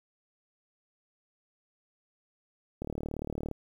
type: click train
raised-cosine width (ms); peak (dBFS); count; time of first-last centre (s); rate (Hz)
2; -22; 27; 2.82-3.513; 37.5
effects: 9-bit

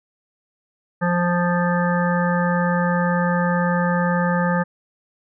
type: harmonic tone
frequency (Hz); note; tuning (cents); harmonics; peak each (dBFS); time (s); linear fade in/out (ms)
175.5; F3; +9; 1 / 3 / 5 / 7 / 9 / 10; -19 / -24 / -26 / -27 / -29 / -29; 1.01-4.64; 20
effects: none

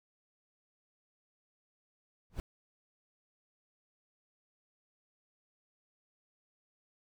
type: noise with exponential growth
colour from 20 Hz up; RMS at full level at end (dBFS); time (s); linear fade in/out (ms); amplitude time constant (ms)
brown; -32; 2.3-2.4; 0; 21
effects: none

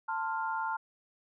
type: chord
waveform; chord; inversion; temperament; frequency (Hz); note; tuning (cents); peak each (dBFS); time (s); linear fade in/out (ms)
sine; F major; first; equal with one note detuned; 889.2 / 1046.5 / 1396.9; A5 / C6 / F6; +18 / 0 / 0; -33 / -38 / -36; 0.08-0.77; 10
effects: none

